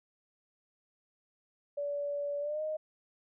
sine tone with pitch glide, 575 to 619.8 Hz, D5 to D#5, -37 to -7 cents, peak -32 dBFS, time 1.77-2.77 s, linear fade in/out 10 ms, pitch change +130 cents, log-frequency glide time 2.4-2.62 s, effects none

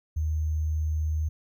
sine tone with sample-and-hold, 77.78 Hz, D#2, in tune, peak -24 dBFS, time 0.16-1.29 s, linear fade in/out 10 ms, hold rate 6300 Hz, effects none

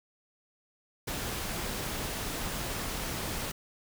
pink noise, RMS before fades -35 dBFS, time 1.07-3.52 s, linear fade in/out 10 ms, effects none

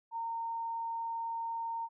sine tone, 918 Hz, A#5, 27 cents flat, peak -34 dBFS, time 0.11-1.89 s, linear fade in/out 50 ms, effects none

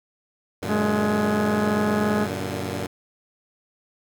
10% pulse chord, Gb augmented, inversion none, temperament equal with one note detuned, 94.77 / 116.54 / 146.83 Hz, Gb2 / Bb2 / D3, +42 / 0 / 0 cents, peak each -21 / -24 / -25 dBFS, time 0.62-2.87 s, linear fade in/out 10 ms
harmonic tone, 210 Hz, G#3, 19 cents sharp, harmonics 1 / 2 / 3 / 4 / 5 / 6 / 7 / 8, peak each -22 / -27 / -30 / -32 / -36 / -33 / -36 / -35 dBFS, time 0.67-2.28 s, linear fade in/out 50 ms
effects none

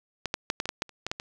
clicks, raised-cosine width 0.2 ms, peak -12 / -10 / -8 / -10 / -15 / -13 / -10 / -30 / -14 / -12 / -19 dBFS, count 11, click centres 0.257 / 0.341 / 0.501 / 0.601 / 0.656 / 0.691 / 0.821 / 0.893 / 1.066 / 1.115 / 1.199 s, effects none

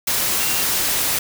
sine tone in noise, 2762 Hz, F7, 20 cents flat, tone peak -30 dBFS, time 0.4-0.62 s, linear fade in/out 5 ms, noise white, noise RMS -20 dBFS, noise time 0.07-1.19 s, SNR -13 dB, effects none

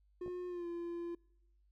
triangle tone with pitch glide, 358.9 to 342.9 Hz, F4 to F4, +47 to -32 cents, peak -37 dBFS, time 0.21-1.15 s, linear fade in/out 5 ms, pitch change -79 cents, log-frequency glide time 0.48-0.67 s
clicks, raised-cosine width 2 ms, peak -36 dBFS, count 2, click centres 0.262 / 0.279 s
effects noise-tail reverb RT60 0.9 s tail -25 dB re dry + added 50 Hz sine -67 dBFS peak until 1.71 s

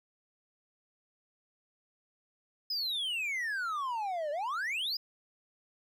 triangle exponential two-way sweep, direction down then up, 5130 to 570 to 5130 Hz, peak -30 dBFS, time 2.7-4.97 s, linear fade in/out 5 ms, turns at 4.31 s, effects none

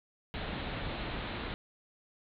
pink low-pass noise, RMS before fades -38 dBFS, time 0.34-1.54 s, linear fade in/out 0 ms, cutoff 4100 Hz, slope 96 dB/octave, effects none

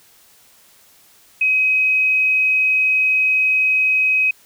sine tone, 2532 Hz, D#7, 30 cents sharp, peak -13 dBFS, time 1.41-4.31 s, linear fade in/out 5 ms, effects white hiss -51 dBFS RMS until 4.45 s

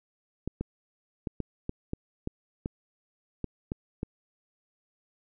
clicks, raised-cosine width 3 ms, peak -18 dBFS, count 11, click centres 0.476 / 0.61 / 1.272 / 1.403 / 1.694 / 1.934 / 2.274 / 2.659 / 3.443 / 3.719 / 4.031 s, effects none

